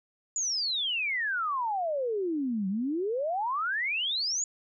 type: exponential two-way sweep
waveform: sine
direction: down then up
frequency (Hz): 7040 to 185 to 7040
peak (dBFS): -27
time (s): 0.36-4.44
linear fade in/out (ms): 2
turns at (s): 2.68
effects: none